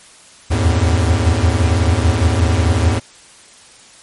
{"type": "tone cluster", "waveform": "square", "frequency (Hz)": [77.8, 82.9, 89.2, 107.3], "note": ["D#2", "E2", "F2", "A2"], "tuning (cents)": [0, 10, 37, -43], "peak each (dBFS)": -18, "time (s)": [0.5, 3], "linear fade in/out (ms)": 20, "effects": ["white hiss -43 dBFS RMS until 4.02 s", "MP3 48 kbps"]}